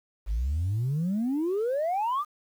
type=exponential sweep; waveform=sine; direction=up; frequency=48.11 to 1244.5 Hz; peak=-23 dBFS; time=0.26-2.25 s; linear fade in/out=50 ms; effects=tanh soft clip ceiling -22 dBFS + 9-bit